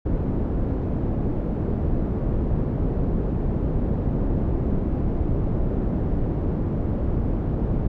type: low-pass noise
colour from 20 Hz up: pink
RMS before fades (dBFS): -23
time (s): 0.05-7.88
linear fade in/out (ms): 10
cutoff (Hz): 370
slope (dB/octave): 12
effects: none